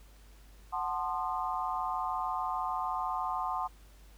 sine chord, F# diminished seventh, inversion none, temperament equal with one note detuned, 740 / 880 / 1046.5 / 1220.3 Hz, F#5 / A5 / C6 / Eb6, 0 / 0 / 0 / -34 cents, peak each -36 / -37 / -35 / -38 dBFS, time 0.72-3.68 s, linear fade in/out 20 ms, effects added 50 Hz sine -53 dBFS peak until 4.17 s + pink hiss -62 dBFS RMS until 4.17 s

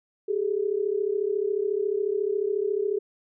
sine tone pair together, 392 / 426.1 Hz, G4 / G#4, 0 / +44 cents, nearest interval minor second, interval 144 cents, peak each -26 dBFS, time 0.28-2.99 s, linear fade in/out 10 ms, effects none

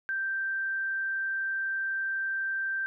sine tone, 1568 Hz, G6, in tune, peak -28 dBFS, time 0.09-2.86 s, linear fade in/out 0 ms, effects none

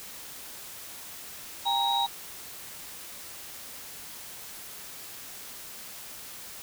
sine tone cluster, 798 / 929 / 3818 Hz, G5 / A#5 / A#7, +31 / -6 / +41 cents, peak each -28 dBFS, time 1.65-2.07 s, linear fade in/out 20 ms, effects white hiss -43 dBFS RMS until 6.62 s

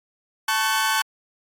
sawtooth chord, F# minor, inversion first, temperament equal with one note detuned, 880 / 1108.7 / 1518.1 Hz, A5 / C#6 / F#6, 0 / 0 / +44 cents, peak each -20 / -22 / -20 dBFS, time 0.48-1.02 s, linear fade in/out 5 ms, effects AAC 48 kbps

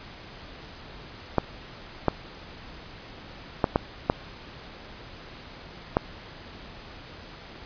clicks, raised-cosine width 1 ms, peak -5 dBFS, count 6, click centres 1.383 / 2.083 / 3.642 / 3.759 / 4.099 / 5.969 s, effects pink hiss -44 dBFS RMS until 7.65 s + resampled to 11025 Hz

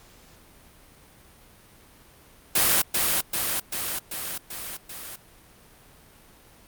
white noise with echo, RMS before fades -20 dBFS, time 2.55-2.82 s, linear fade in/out 5 ms, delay 390 ms, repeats 6, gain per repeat -3 dB, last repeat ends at 5.16 s, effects pink hiss -53 dBFS RMS until 6.67 s + Opus 48 kbps

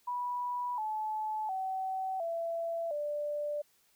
sine tone with pitch steps, 980 / 863.1 / 760.1 / 669.4 / 589.5 Hz, B5 / A5 / F#5 / E5 / D5, -14 / -34 / +46 / +26 / +6 cents, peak -32 dBFS, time 0.07-3.62 s, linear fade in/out 10 ms, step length 710 ms, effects white hiss -69 dBFS RMS until 3.95 s

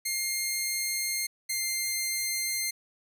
10% pulse tone pair in turn, 2121 / 2101 Hz, C7 / C7, +23 / +7 cents, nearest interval unison, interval 16 cents, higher first, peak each -19 dBFS, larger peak neither, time 0.05-1.27 / 1.49-2.71 s, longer neither, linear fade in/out 10 ms, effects none

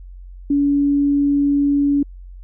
sine tone, 284.5 Hz, C#4, 45 cents sharp, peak -13 dBFS, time 0.5-2.03 s, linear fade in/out 5 ms, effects added 45 Hz sine -34 dBFS peak until 2.43 s

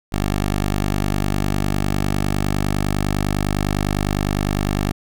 10% pulse tone, 49.9 Hz, G1, 32 cents sharp, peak -10 dBFS, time 0.12-4.92 s, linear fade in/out 10 ms, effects none

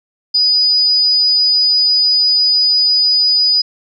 sine tone, 4953 Hz, D#8, 9 cents flat, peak -9 dBFS, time 0.34-3.62 s, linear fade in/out 10 ms, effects none

